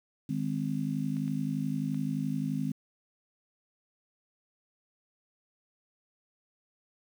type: harmonic tone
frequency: 51.6 Hz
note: G#1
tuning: 10 cents flat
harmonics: 3 / 4 / 5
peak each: -33 / -34 / -33 dBFS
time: 0.29-2.72 s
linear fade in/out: 5 ms
type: clicks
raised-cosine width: 0.3 ms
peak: -36 dBFS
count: 3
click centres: 1.168 / 1.279 / 1.945 s
effects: 9-bit